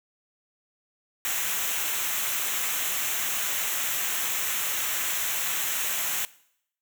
white noise with comb filter, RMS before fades -28 dBFS, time 1.25-6.25 s, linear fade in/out 0 ms, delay 0.21 ms, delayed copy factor -0.65, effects noise-tail reverb RT60 0.7 s tail -20 dB re dry

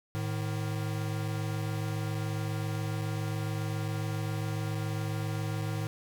square tone pair together, 107.82 / 155.1 Hz, A2 / D#3, -35 / -5 cents, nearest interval tritone, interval 630 cents, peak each -33 / -36 dBFS, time 0.15-5.87 s, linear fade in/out 0 ms, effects none

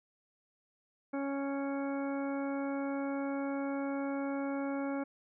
harmonic tone, 277.2 Hz, C#4, in tune, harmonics 1 / 2 / 3 / 4 / 5 / 6 / 8, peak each -34 / -39 / -44 / -49 / -47 / -53 / -51 dBFS, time 1.13-5.04 s, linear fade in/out 10 ms, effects none

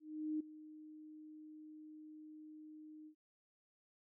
sine tone with ADSR envelope, 308.1 Hz, D#4, 17 cents flat, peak -35 dBFS, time 0-3.15 s, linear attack 400 ms, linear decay 8 ms, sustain -17 dB, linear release 83 ms, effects none

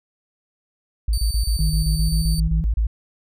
sine tone bursts, 54.4 Hz, A1, 19 cents flat, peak -16 dBFS, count 14, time 1.08-2.869 s, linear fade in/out 5 ms, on 99 ms, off 31 ms
25% pulse tone, 4577 Hz, D8, 45 cents flat, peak -24 dBFS, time 1.13-2.4 s, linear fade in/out 2 ms
sine tone with pitch glide, 155.56 to 160.58 Hz, D#3 to E3, 0 to -45 cents, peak -22 dBFS, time 1.59-2.64 s, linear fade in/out 0 ms, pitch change +55 cents, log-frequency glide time 1.9-2.13 s
effects none

